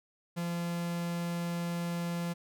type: tone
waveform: 45% pulse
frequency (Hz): 171.8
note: F3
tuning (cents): -28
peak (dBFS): -32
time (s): 0.36-2.34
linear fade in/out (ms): 20
effects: none